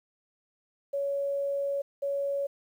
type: tone pair in turn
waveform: sine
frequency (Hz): 560 / 560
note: C#5 / C#5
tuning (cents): +18 / +18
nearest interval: unison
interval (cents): 0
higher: neither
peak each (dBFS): -27 / -27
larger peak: neither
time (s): 0.93-1.82 / 2.02-2.47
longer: first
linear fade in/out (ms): 10
effects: 10-bit